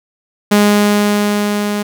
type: tone with level ramp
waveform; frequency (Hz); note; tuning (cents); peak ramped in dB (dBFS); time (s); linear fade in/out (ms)
sawtooth; 206.7; G#3; -8; -3 to -12; 0.51-1.83; 10
effects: none